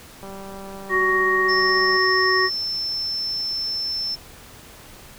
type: click train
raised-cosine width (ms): 1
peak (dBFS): -25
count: 340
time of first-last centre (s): 0.23-1.968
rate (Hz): 195
type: harmonic tone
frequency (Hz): 373.7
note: F#4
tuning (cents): +17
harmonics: 1 / 3 / 5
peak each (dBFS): -22 / -22 / -19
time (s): 0.89-2.5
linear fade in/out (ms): 50
type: tone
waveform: sine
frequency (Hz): 5320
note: E8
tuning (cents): +15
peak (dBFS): -23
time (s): 1.48-4.16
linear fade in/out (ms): 20
effects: pink hiss -44 dBFS RMS until 5.18 s